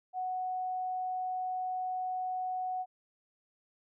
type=tone; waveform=sine; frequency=740 Hz; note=F#5; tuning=in tune; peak=-32 dBFS; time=0.13-2.86 s; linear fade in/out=50 ms; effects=none